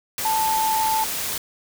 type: tone in noise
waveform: sine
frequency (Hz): 880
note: A5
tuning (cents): 0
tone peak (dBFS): -19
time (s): 0.25-1.04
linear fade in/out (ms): 2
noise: white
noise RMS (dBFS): -27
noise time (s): 0.18-1.38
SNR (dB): +5
effects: none